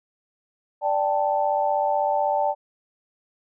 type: chord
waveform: sine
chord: D suspended fourth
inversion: none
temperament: equal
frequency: 587.3 / 784 / 880 Hz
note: D5 / G5 / A5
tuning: 0 / 0 / 0 cents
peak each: -24 dBFS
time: 0.81-2.55 s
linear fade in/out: 50 ms
effects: none